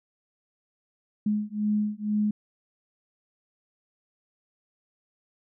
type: beating tone pair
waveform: sine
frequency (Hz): 209.2 / 211.3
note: G#3 / G#3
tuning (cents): +13 / +30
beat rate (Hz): 2.1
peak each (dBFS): -27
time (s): 1.26-2.31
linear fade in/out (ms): 5
effects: none